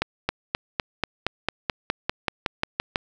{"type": "accelerating click train", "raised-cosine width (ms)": 0.3, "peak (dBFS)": -6, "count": 15, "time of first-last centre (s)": [0.02, 2.958], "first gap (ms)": 270, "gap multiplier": 0.96, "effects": []}